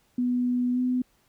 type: tone with pitch glide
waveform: sine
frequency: 246.9 to 251.5 Hz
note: B3 to B3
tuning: 0 to +32 cents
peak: -22 dBFS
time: 0.18-1.02 s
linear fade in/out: 5 ms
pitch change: +32 cents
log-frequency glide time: 0.73-0.79 s
effects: pink hiss -66 dBFS RMS until 1.28 s